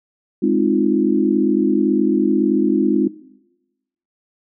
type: chord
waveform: sine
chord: F minor seventh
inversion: first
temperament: equal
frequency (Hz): 207.7 / 261.6 / 311.1 / 349.2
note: Ab3 / C4 / Eb4 / F4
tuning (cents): 0 / 0 / 0 / 0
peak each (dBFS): -19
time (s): 0.42-3.08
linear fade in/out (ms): 10
effects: noise-tail reverb RT60 1.0 s tail -19 dB re dry